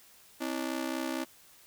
sawtooth ring-modulated tone, 293.4 Hz, D4, 2 cents flat, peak -25 dBFS, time 0.4-1.25 s, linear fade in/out 20 ms, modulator 32.1 Hz, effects white hiss -58 dBFS RMS until 1.66 s

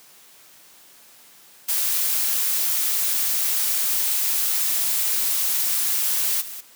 blue noise with level steps, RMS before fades -22 / -35 dBFS, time 1.68-6.61 s, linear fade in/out 10 ms, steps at 6.4 s, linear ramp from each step 20 ms, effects white hiss -50 dBFS RMS until 6.75 s + high-pass 150 Hz 12 dB/octave

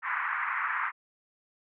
pink band-pass noise, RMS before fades -31 dBFS, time 0.02-0.92 s, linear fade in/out 50 ms, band 1000 to 2100 Hz, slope 48 dB/octave, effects none

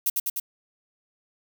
violet noise with echo, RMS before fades -23 dBFS, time 0.06-0.1 s, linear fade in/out 5 ms, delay 100 ms, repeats 3, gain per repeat -2 dB, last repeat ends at 0.4 s, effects none

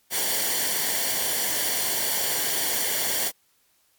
white noise with comb filter, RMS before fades -25 dBFS, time 0.1-3.32 s, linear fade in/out 50 ms, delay 0.78 ms, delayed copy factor -0.65, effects white hiss -65 dBFS RMS until 3.98 s + MP3 96 kbps

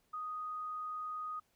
sine tone, 1244.5 Hz, D#6, in tune, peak -38 dBFS, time 0.13-1.4 s, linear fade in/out 10 ms, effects pink hiss -75 dBFS RMS until 1.55 s

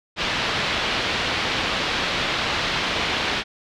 white low-pass noise, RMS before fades -24 dBFS, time 0.16-3.44 s, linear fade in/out 50 ms, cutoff 3900 Hz, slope 24 dB/octave, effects none

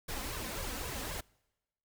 pink noise with flanger, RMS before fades -39 dBFS, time 0.08-1.21 s, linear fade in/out 10 ms, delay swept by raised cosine 1.8 to 4 ms, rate 3.8 Hz, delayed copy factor +0.8, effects noise-tail reverb RT60 1.0 s tail -26 dB re dry

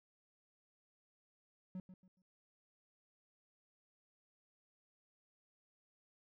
triangle tone with echo, 185 Hz, F#3, in tune, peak -40 dBFS, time 1.75-1.8 s, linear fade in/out 2 ms, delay 140 ms, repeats 3, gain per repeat -11 dB, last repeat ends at 2.22 s, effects none

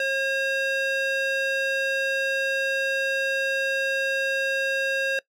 square tone with band-pass filter, 540 Hz, C#5, 45 cents flat, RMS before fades -25 dBFS, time 0-5.19 s, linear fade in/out 2 ms, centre 1900 Hz, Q 1.1, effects noise-tail reverb RT60 0.1 s tail -21 dB re dry

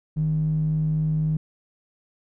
square tone with band-pass filter, 51.91 Hz, G#1, in tune, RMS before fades -23 dBFS, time 0.16-1.37 s, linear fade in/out 5 ms, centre 150 Hz, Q 8.5, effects none

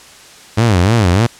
sawtooth tone with vibrato, 101.4 Hz, G#2, 41 cents flat, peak -5 dBFS, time 0.57-1.27 s, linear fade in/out 10 ms, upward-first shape sine, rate 3.3 Hz, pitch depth 270 cents each way, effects white hiss -39 dBFS RMS until 1.39 s + low-pass 8000 Hz 12 dB/octave

